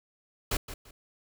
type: noise with echo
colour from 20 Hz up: pink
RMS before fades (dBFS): -28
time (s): 0.51-0.57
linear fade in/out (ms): 5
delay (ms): 170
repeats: 2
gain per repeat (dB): -12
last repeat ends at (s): 0.91
effects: none